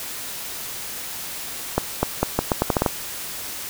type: accelerating click train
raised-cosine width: 1 ms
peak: -3 dBFS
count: 10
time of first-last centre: 1.78-2.862 s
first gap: 250 ms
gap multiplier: 0.8
effects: white hiss -32 dBFS RMS until 3.69 s